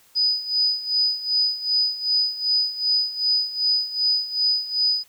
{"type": "tone with tremolo", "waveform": "sine", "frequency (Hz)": 4978, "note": "D#8", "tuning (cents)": 0, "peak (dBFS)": -16, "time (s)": [0.15, 5.04], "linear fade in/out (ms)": 20, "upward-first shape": "sine", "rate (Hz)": 2.6, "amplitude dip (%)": 80, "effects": ["white hiss -56 dBFS RMS until 5.08 s"]}